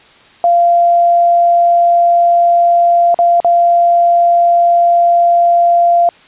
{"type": "tone with dropouts", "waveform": "sine", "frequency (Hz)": 691, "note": "F5", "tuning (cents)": -19, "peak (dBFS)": -6, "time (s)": [0.44, 6.09], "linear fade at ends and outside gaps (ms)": 1, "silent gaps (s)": [[3.144, 3.189], [3.402, 3.446]], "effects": ["white hiss -43 dBFS RMS until 6.27 s", "resampled to 8000 Hz"]}